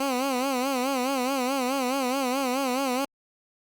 15% pulse tone with vibrato, 261.6 Hz, C4, in tune, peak -18 dBFS, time 0-3.05 s, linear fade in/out 5 ms, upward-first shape sine, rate 4.7 Hz, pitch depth 110 cents each way, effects Opus 48 kbps

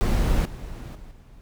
brown noise with level steps, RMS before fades -20 / -35 / -43 / -48 dBFS, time 0.01-1.41 s, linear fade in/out 0 ms, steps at 0.45 / 0.95 / 1.11 s, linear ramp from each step 5 ms, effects none

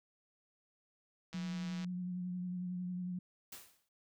click train, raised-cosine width 0.2 ms, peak -33 dBFS, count 85, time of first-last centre 1.33-1.845 s, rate 163 Hz
sine tone with vibrato, 180.2 Hz, F#3, 45 cents flat, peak -37 dBFS, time 1.34-3.19 s, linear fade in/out 5 ms, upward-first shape triangle, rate 11 Hz, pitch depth 29 cents each way
white noise with exponential decay, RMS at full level -46 dBFS, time 3.52-3.89 s, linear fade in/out 5 ms, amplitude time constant 79 ms
effects none

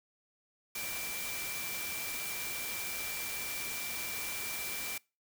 sine tone in noise, 2349 Hz, D7, in tune, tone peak -42 dBFS, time 0.75-4.98 s, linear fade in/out 5 ms, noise white, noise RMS -39 dBFS, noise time 0.75-4.98 s, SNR -6 dB, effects noise-tail reverb RT60 0.3 s tail -25 dB re dry

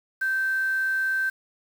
sine tone with quantisation, 1556 Hz, G6, 13 cents flat, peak -22 dBFS, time 0.21-1.3 s, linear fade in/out 10 ms, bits 7, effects none

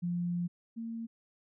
sine tone pair in turn, 174.61 / 228.5 Hz, F3 / A#3, 0 / -34 cents, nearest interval perfect fourth, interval 466 cents, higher second, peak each -30 / -36 dBFS, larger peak first, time 0.02-0.48 / 0.76-1.07 s, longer first, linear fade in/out 20 ms, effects none

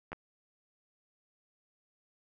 clicks, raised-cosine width 0.5 ms, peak -25 dBFS, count 2, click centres 0.119 / 0.13 s, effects none

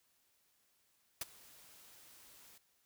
white noise with ADSR envelope, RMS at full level -37 dBFS, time 1.21-2.58 s, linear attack 4 ms, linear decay 23 ms, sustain -23 dB, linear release 4 ms, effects white hiss -75 dBFS RMS until 2.85 s

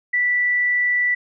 sine tone, 1967 Hz, B6, 7 cents flat, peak -16 dBFS, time 0.13-1.15 s, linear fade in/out 10 ms, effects none

